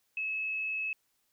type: tone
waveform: sine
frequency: 2588 Hz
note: E7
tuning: 32 cents flat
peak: -31 dBFS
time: 0.17-0.93 s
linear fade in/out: 2 ms
effects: white hiss -75 dBFS RMS until 1.32 s